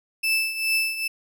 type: tone with tremolo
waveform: 35% pulse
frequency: 2637 Hz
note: E7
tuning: in tune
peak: -17 dBFS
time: 0.23-1.08 s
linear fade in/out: 10 ms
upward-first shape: triangle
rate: 2.4 Hz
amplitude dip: 75%
effects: none